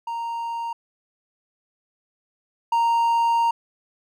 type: tone pair in turn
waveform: triangle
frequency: 929 / 929 Hz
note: A#5 / A#5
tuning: -6 / -6 cents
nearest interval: unison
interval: 0 cents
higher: neither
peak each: -24 / -15 dBFS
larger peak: second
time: 0.07-0.73 / 2.72-3.51 s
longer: second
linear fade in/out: 5 ms
effects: none